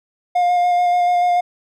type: tone with vibrato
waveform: triangle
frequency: 710 Hz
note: F5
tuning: 28 cents sharp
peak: -11 dBFS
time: 0.35-1.41 s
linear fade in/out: 10 ms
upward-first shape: square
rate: 6.9 Hz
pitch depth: 12 cents each way
effects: none